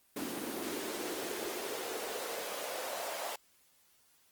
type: noise with high-pass filter sweep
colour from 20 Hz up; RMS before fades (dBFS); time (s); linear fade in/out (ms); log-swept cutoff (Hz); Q
pink; -39; 0.16-3.36; 5; 270 to 660; 3.2
effects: white hiss -68 dBFS RMS until 4.31 s + Opus 24 kbps